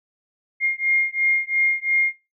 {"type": "beating tone pair", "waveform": "sine", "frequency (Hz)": [2126, 2128.9], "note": ["C7", "C7"], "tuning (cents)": [27, 29], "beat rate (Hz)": 2.9, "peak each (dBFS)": -21, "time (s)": [0.6, 2.13], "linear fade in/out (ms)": 50, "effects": ["noise-tail reverb RT60 0.3 s tail -21 dB re dry"]}